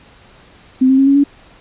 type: tone with pitch steps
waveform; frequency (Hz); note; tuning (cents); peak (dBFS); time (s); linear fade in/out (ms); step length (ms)
sine; 259.2 / 265.1 / 271.1 / 277.3 / 283.6; C4 / C4 / C#4 / C#4 / C#4; -16 / +23 / -38 / +1 / +40; -7; 0.81-1.24; 10; 86
effects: pink hiss -45 dBFS RMS until 1.6 s + resampled to 8000 Hz